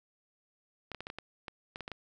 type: clicks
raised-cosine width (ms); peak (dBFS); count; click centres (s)
0.3; -24; 11; 0.917 / 0.947 / 1.006 / 1.069 / 1.101 / 1.186 / 1.482 / 1.759 / 1.807 / 1.879 / 1.917
effects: none